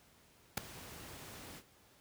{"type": "noise with ADSR envelope", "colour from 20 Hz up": "pink", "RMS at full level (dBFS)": -29, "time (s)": [0.57, 1.63], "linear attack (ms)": 7, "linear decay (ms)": 4, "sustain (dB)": -21, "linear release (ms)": 62, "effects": ["pink hiss -65 dBFS RMS until 2 s", "high-pass 60 Hz 12 dB/octave"]}